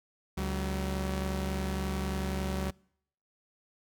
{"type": "tone pair together", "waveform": "sawtooth", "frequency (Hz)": [71.1, 189.81], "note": ["C#2", "F#3"], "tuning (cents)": [45, 44], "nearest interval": "octave + perfect fourth", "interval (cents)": 1699, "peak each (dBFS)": [-29, -30], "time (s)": [0.37, 2.71], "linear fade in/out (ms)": 10, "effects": ["noise-tail reverb RT60 0.7 s tail -26 dB re dry"]}